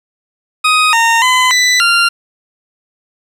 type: tone with pitch steps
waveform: 20% pulse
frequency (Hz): 1252 / 919 / 1014 / 1989 / 1389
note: D#6 / A#5 / B5 / B6 / F6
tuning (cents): +10 / -25 / +45 / +12 / -10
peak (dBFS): -3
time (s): 0.64-2.09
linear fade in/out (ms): 10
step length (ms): 290
effects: low-pass 9000 Hz 12 dB/octave + 7-bit